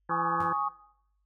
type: harmonic tone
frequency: 169.1 Hz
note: E3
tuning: 44 cents sharp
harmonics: 1 / 2 / 3 / 5 / 6 / 7 / 8 / 9 / 10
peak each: -39 / -39 / -40 / -38 / -42 / -43 / -43 / -43 / -41 dBFS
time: 0.09-0.53 s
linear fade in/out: 5 ms
type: chord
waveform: sine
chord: Ab suspended fourth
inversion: none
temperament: just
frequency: 830.6 / 1107.5 / 1245.9 Hz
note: Ab5 / Db6 / Eb6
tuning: 0 / -2 / +2 cents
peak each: -32 / -30 / -32 dBFS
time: 0.1-0.69 s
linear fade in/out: 10 ms
type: tone with exponential decay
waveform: sawtooth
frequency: 92.5 Hz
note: F#2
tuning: in tune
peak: -34 dBFS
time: 0.4-0.63 s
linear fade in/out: 5 ms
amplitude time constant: 50 ms
effects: noise-tail reverb RT60 0.7 s tail -18 dB re dry + added 50 Hz sine -70 dBFS peak until 1.25 s